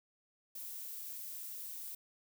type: noise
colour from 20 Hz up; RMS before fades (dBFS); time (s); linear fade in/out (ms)
violet; -45; 0.55-1.95; 5
effects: none